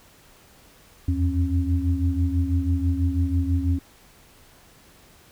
sine tone cluster, 81.9 / 88 / 272 Hz, E2 / F2 / C#4, -11 / +14 / -33 cents, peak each -22 / -25 / -26 dBFS, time 1.08-3.79 s, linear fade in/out 5 ms, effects pink hiss -53 dBFS RMS until 5.31 s

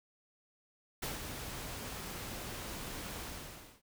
pink noise with ADSR envelope, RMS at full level -37 dBFS, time 1.02-3.82 s, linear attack 9 ms, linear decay 150 ms, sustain -6 dB, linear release 590 ms, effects none

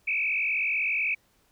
sine tone with frequency modulation, 2426 Hz, D#7, 44 cents flat, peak -24 dBFS, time 0.07-1.15 s, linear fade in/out 10 ms, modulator 48 Hz, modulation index 3.8, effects pink hiss -66 dBFS RMS until 1.51 s

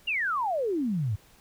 sine exponential sweep, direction down, 2897 to 94.9 Hz, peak -25 dBFS, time 0.07-1.16 s, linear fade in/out 10 ms, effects pink hiss -58 dBFS RMS until 1.4 s

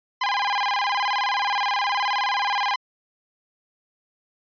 sawtooth tone with vibrato, 908 Hz, A#5, 46 cents flat, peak -17 dBFS, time 0.21-2.76 s, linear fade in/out 5 ms, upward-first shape square, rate 19 Hz, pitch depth 200 cents each way, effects resampled to 11025 Hz

